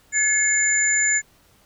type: tone cluster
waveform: sine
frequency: 1703 / 2167 / 7070 Hz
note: G#6 / C#7 / A8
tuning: +43 / -40 / +7 cents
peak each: -22 / -24 / -19 dBFS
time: 0.12-1.22 s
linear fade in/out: 50 ms
effects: pink hiss -57 dBFS RMS until 1.65 s